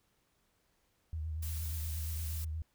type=tone with vibrato; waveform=sine; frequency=78.8 Hz; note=D#2; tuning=23 cents sharp; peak=-35 dBFS; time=1.13-2.62 s; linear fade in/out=0 ms; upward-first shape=sine; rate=8.5 Hz; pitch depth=48 cents each way
type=noise; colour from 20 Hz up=blue; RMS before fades=-45 dBFS; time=1.42-2.45 s; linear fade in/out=10 ms
effects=pink hiss -75 dBFS RMS until 2.74 s